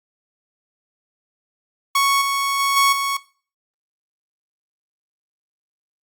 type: tone with level steps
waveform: sawtooth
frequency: 1108.7 Hz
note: C#6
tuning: in tune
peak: -11 / -15 / -13 / -9 / -16 dBFS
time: 1.95-3.17 s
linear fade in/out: 5 ms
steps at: 2.21 / 2.59 / 2.76 / 2.92 s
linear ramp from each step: 10 ms
effects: noise-tail reverb RT60 0.4 s tail -18 dB re dry + Opus 32 kbps